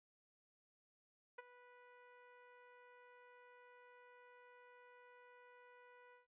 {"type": "tone with ADSR envelope", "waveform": "15% pulse", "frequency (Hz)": 491.8, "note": "B4", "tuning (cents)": -7, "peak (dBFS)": -40, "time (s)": [1.38, 6.27], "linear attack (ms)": 8, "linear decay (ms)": 23, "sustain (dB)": -15, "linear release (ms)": 140, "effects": ["resampled to 8000 Hz"]}